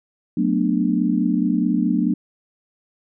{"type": "chord", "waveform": "sine", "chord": "B minor seventh", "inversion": "second", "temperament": "just", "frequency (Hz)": [185.21, 222.2, 246.9, 296.3], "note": ["F#3", "A3", "B3", "D4"], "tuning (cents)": [2, 17, 0, 15], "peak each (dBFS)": -22, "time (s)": [0.37, 2.14], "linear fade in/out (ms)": 5, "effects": []}